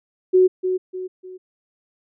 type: tone with echo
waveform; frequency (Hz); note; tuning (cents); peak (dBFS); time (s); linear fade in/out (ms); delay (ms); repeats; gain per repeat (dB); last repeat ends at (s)
sine; 370; F#4; 0; -10; 0.33-0.48; 20; 300; 3; -8; 1.38
effects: none